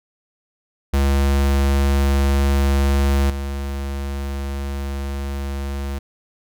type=tone with level steps; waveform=square; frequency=69.3 Hz; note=C#2; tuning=in tune; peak=-15 / -24 dBFS; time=0.93-5.99 s; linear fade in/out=10 ms; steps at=3.3 s; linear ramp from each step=2 ms; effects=none